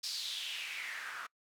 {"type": "noise with band-pass filter sweep", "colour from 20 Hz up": "white", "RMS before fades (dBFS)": -41, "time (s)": [0.03, 1.27], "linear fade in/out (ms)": 10, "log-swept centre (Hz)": [5000, 1300], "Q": 4.2, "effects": ["noise-tail reverb RT60 0.1 s tail -25 dB re dry"]}